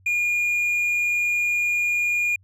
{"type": "tone", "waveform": "triangle", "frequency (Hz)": 2427, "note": "D#7", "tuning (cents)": -44, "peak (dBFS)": -18, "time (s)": [0.06, 2.36], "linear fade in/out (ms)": 5, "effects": ["added 94 Hz sine -53 dBFS peak until 2.43 s"]}